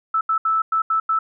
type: tone bursts at uneven times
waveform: sine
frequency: 1314 Hz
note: E6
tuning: 6 cents flat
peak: -16 dBFS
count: 6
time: 0.14-0.21 / 0.29-0.38 / 0.45-0.62 / 0.72-0.82 / 0.9-1 / 1.09-1.19 s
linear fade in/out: 5 ms
effects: none